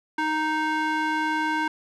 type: tone with band-pass filter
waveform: square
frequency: 311.1 Hz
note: D#4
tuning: in tune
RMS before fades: -25 dBFS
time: 0.18-1.68 s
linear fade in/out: 5 ms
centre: 1300 Hz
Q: 1.5
effects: none

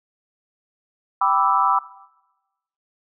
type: chord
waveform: sine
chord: E minor seventh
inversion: first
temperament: equal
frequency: 784 / 987.8 / 1174.7 / 1318.5 Hz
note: G5 / B5 / D6 / E6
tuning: 0 / 0 / 0 / 0 cents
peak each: -23 / -20 / -20 / -22 dBFS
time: 1.21-1.79 s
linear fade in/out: 5 ms
effects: noise-tail reverb RT60 1.0 s tail -18 dB re dry

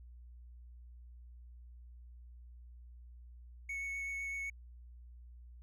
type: tone with vibrato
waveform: triangle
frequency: 2213 Hz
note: C#7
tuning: 3 cents flat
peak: -36 dBFS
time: 3.69-4.5 s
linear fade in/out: 5 ms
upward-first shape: triangle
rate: 7.9 Hz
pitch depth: 11 cents each way
effects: added 60 Hz sine -51 dBFS peak until 5.62 s

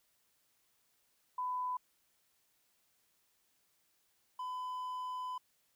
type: tone pair in turn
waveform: sine / triangle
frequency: 1001 / 1006.7 Hz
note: B5 / B5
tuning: +23 / +33 cents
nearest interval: unison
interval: 10 cents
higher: second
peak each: -34 / -36 dBFS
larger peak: first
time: 1.38-1.77 / 4.39-5.38 s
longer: second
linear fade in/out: 5 ms
effects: white hiss -75 dBFS RMS until 5.75 s

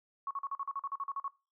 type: tone bursts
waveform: sine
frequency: 1108.7 Hz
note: C#6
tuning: in tune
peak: -33 dBFS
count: 13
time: 0.27-1.28 s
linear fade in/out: 2 ms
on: 38 ms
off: 43 ms
effects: noise-tail reverb RT60 0.3 s tail -21 dB re dry

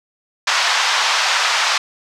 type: band-pass noise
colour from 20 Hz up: pink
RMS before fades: -17 dBFS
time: 0.47-1.78 s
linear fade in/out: 5 ms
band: 860 to 6000 Hz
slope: 24 dB/octave
effects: none

